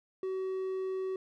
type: tone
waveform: triangle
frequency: 378 Hz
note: F#4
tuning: 37 cents sharp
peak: -30 dBFS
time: 0.23-1.16 s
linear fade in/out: 2 ms
effects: none